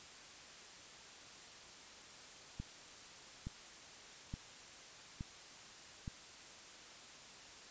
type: click train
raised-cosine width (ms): 5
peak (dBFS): -30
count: 5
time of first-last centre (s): 2.6-6.078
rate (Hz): 1.15
effects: white hiss -55 dBFS RMS until 7.7 s + resampled to 16000 Hz